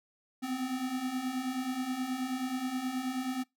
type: beating tone pair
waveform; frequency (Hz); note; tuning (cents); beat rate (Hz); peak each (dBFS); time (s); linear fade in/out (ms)
square; 250.3 / 259.7; B3 / C4; +23 / -13; 9.4; -39 / -34; 0.42-3.44; 20
effects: noise-tail reverb RT60 0.2 s tail -24 dB re dry